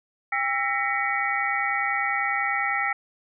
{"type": "tone cluster", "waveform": "sine", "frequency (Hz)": [800, 1337, 1869, 1999, 2245], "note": ["G5", "E6", "A#6", "B6", "C#7"], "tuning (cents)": [35, 24, 4, 20, 21], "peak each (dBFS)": -29, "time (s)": [0.32, 2.93], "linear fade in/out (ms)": 5, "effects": []}